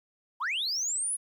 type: linear sweep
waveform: sine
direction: up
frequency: 858 to 10548 Hz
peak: -26 dBFS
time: 0.4-1.17 s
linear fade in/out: 20 ms
effects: tanh soft clip ceiling -26 dBFS + 11-bit

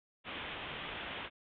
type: low-pass noise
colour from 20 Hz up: white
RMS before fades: -43 dBFS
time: 0.24-1.3 s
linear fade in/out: 50 ms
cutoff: 3500 Hz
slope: 96 dB/octave
effects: none

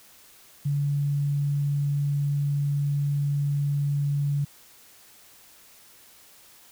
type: tone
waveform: sine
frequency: 143.1 Hz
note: D3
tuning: 45 cents flat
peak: -22 dBFS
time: 0.65-4.45 s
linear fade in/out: 10 ms
effects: white hiss -53 dBFS RMS until 6.71 s

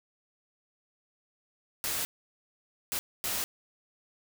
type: noise bursts at uneven times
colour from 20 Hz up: white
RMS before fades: -32 dBFS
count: 3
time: 1.84-2.05 / 2.92-2.99 / 3.24-3.44 s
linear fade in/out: 0 ms
effects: none

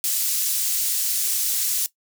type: high-pass noise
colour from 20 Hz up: pink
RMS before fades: -23 dBFS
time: 0.04-1.86 s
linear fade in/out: 0 ms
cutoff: 6900 Hz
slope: 12 dB/octave
effects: noise-tail reverb RT60 0.1 s tail -17 dB re dry

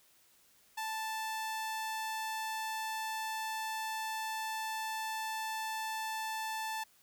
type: tone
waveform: sawtooth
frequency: 880 Hz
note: A5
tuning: in tune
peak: -32 dBFS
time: 0.77-6.84 s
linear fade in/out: 10 ms
effects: white hiss -66 dBFS RMS until 7.02 s

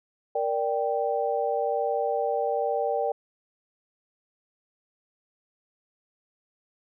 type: chord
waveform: sine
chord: G minor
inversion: first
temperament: equal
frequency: 466.2 / 587.3 / 784 Hz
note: Bb4 / D5 / G5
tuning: 0 / 0 / 0 cents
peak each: -28 dBFS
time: 0.35-3.12 s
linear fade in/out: 5 ms
effects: none

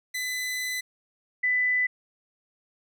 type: tone pair in turn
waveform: sawtooth / sine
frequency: 2007 / 1995.8 Hz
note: B6 / B6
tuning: +27 / +18 cents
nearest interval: unison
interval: 9 cents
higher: first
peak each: -25 / -21 dBFS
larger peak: second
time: 0.14-0.81 / 1.43-1.87 s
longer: first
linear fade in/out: 10 ms
effects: none

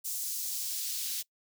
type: noise with high-pass filter sweep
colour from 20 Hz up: white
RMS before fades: -35 dBFS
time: 0.04-1.23 s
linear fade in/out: 20 ms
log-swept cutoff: 6700 to 3500 Hz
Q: 1.1
effects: noise-tail reverb RT60 0.1 s tail -22 dB re dry

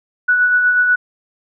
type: tone with tremolo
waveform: sine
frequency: 1476 Hz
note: F#6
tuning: 5 cents flat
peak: -9 dBFS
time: 0.28-0.96 s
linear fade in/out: 10 ms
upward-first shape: sine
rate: 8.2 Hz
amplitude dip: 35%
effects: none

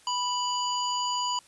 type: harmonic tone with a mistuned harmonic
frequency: 987.8 Hz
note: B5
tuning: in tune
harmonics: 1 / 3 / 5 / 7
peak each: -28 / -33 / -35 / -36 dBFS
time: 0.07-1.39 s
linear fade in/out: 2 ms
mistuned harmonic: 5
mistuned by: -61 cents
effects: white hiss -57 dBFS RMS until 1.47 s + resampled to 24000 Hz

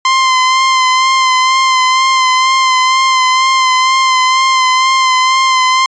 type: tone with vibrato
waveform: sawtooth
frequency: 1040 Hz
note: C6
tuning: 11 cents flat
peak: -4 dBFS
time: 0.05-5.86 s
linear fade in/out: 2 ms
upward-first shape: sine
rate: 2.1 Hz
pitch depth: 26 cents each way
effects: resampled to 16000 Hz

